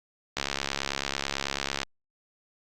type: click train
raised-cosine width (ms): 0.2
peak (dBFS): -10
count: 102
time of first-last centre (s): 0.37-1.832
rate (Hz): 69.1
effects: Opus 48 kbps